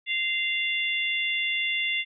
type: harmonic tone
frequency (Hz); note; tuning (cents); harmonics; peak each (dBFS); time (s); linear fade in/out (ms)
694; F5; -11; 3 / 4 / 5; -27 / -29 / -31; 0.06-2.05; 50
effects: none